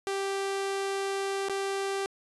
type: tone with dropouts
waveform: sawtooth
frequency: 392 Hz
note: G4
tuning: in tune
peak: -25 dBFS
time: 0.07-2.06 s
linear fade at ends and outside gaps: 0 ms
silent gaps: 1.485-1.496 s
effects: resampled to 24000 Hz